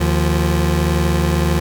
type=tone pair together; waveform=25% pulse; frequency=76.09 / 173.8 Hz; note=D#2 / F3; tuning=-38 / -8 cents; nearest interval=octave + major second; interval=1430 cents; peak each=-12 / -15 dBFS; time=0-1.6 s; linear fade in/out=10 ms; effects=none